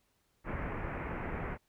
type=low-pass noise; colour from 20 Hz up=pink; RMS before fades=-38 dBFS; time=0.44-1.58 s; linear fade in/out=50 ms; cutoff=2300 Hz; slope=48 dB/octave; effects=pink hiss -75 dBFS RMS until 1.68 s